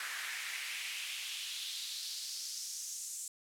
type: noise with high-pass filter sweep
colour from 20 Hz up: pink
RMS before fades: -41 dBFS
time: 0-3.28 s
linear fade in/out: 2 ms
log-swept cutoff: 1600 to 7500 Hz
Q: 2.7
effects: low-pass 12000 Hz 12 dB/octave